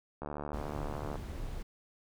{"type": "click train", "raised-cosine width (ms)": 1, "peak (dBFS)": -25, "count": 70, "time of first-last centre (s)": [0.22, 1.156], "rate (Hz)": 73.7}
{"type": "noise", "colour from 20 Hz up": "brown", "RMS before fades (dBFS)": -40, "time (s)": [0.53, 1.63], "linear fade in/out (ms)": 10}
{"effects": []}